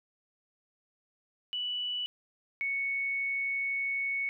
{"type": "tone pair in turn", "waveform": "sine", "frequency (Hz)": [2960, 2217], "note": ["F#7", "C#7"], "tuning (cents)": [0, 0], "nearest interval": "perfect fourth", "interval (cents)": 500, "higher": "first", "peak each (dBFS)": [-31, -29], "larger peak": "second", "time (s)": [[1.53, 2.06], [2.61, 4.29]], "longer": "second", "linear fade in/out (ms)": 0, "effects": []}